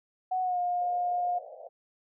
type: tone with pitch glide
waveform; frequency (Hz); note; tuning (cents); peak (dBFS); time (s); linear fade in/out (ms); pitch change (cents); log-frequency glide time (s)
sine; 742 to 711.8; F#5 to F5; +5 to +33; -26; 0.31-1.39; 10; -72; 0.42-0.59
type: band-pass noise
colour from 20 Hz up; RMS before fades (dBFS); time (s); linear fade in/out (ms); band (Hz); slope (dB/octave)
pink; -46; 0.8-1.69; 20; 490 to 750; 96
effects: none